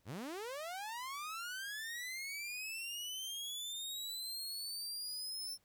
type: linear sweep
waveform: sawtooth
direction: up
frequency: 78.1 to 5360 Hz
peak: -38 dBFS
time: 0.05-5.58 s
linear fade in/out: 50 ms
effects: pink hiss -75 dBFS RMS until 5.64 s